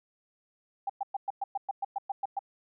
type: tone bursts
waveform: sine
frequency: 793 Hz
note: G5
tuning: 20 cents sharp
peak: -28 dBFS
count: 12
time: 0.87-2.392 s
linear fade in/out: 5 ms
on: 26 ms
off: 110 ms
effects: none